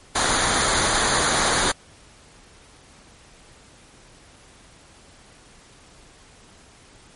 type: noise with comb filter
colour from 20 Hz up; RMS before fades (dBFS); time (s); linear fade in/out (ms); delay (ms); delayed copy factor
pink; -20; 0.15-1.72; 10; 0.37; -0.6
effects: pink hiss -50 dBFS RMS until 7.15 s + MP3 48 kbps